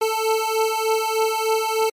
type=beating tone pair; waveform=25% pulse; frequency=440 / 443.3 Hz; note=A4 / A4; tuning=0 / +13 cents; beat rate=3.3 Hz; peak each=-18 dBFS; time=0.01-1.9 s; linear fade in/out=10 ms; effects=MP3 64 kbps